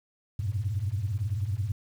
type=tone cluster; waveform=sine; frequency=89.5 / 100.1 / 118.3 Hz; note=F2 / G2 / A#2; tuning=+43 / +37 / +26 cents; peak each=-34 / -28 / -33 dBFS; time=0.39-1.72 s; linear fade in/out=5 ms; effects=tanh soft clip ceiling -19 dBFS + 9-bit